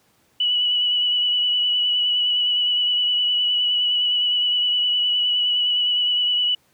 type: tone with vibrato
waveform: sine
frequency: 2949 Hz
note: F#7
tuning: 6 cents flat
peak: -17 dBFS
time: 0.4-6.55 s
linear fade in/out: 5 ms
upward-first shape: sine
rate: 9.7 Hz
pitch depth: 21 cents each way
effects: pink hiss -61 dBFS RMS until 6.73 s + high-pass 100 Hz 12 dB/octave